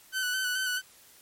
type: tone with vibrato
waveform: sawtooth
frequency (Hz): 1505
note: F#6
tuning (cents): +29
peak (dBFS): -24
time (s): 0.12-0.82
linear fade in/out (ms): 50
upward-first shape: square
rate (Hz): 4.6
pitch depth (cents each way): 27
effects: white hiss -56 dBFS RMS until 1.21 s + MP3 64 kbps